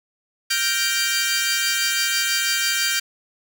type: chord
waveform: 15% pulse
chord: G minor seventh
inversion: third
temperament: equal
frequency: 1396.9 / 1568 / 1864.7 / 2349 Hz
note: F6 / G6 / Bb6 / D7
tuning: 0 / 0 / 0 / 0 cents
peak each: -22 / -16 / -22 / -17 dBFS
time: 0.5-3 s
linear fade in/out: 10 ms
effects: none